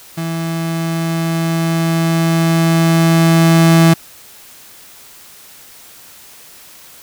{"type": "tone with level ramp", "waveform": "35% pulse", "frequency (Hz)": 164.81, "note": "E3", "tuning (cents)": 0, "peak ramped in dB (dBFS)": [-17, -4], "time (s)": [0.17, 3.94], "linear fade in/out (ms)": 10, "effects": ["white hiss -40 dBFS RMS until 7.02 s"]}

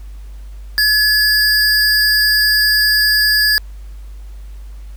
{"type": "tone pair together", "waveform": "square", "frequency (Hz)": [1705, 4795], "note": ["G#6", "D8"], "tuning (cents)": [45, 35], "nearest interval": "octave + tritone", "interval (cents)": 1790, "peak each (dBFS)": -14, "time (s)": [0.78, 3.58], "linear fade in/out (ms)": 0, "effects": ["added 50 Hz sine -29 dBFS peak until 4.96 s", "pink hiss -51 dBFS RMS until 4.96 s"]}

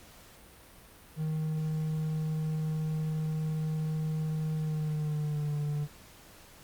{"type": "tone with pitch glide", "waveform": "triangle", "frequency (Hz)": [156.3, 147.53], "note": ["D#3", "D3"], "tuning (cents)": [8, 8], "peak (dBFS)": -27, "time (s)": [1.16, 5.88], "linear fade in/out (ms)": 50, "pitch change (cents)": -100, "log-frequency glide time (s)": [4.54, 5.55], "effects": ["pink hiss -54 dBFS RMS until 6.63 s", "Opus 48 kbps"]}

